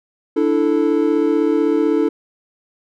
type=chord; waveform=triangle; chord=D suspended second; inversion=none; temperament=equal; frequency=293.7 / 329.6 / 440 Hz; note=D4 / E4 / A4; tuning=0 / 0 / 0 cents; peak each=-16 dBFS; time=0.36-2.09 s; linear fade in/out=10 ms; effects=none